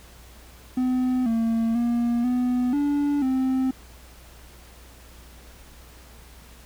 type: tone with pitch steps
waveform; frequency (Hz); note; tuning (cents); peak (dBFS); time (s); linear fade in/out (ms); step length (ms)
triangle; 253.8 / 227.5 / 237.2 / 248.4 / 288.3 / 261.1; B3 / A#3 / A#3 / B3 / D4 / C4; +47 / -42 / +30 / +10 / -32 / -3; -18; 0.77-3.71; 5; 490
effects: added 60 Hz sine -47 dBFS peak until 6.65 s + pink hiss -50 dBFS RMS until 6.65 s